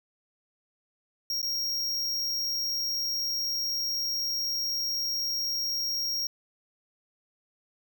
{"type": "tone with dropouts", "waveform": "square", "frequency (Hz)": 5588, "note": "F8", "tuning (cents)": 0, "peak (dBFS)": -28, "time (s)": [1.3, 6.27], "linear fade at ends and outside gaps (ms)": 2, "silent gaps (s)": [1.417, 1.428], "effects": []}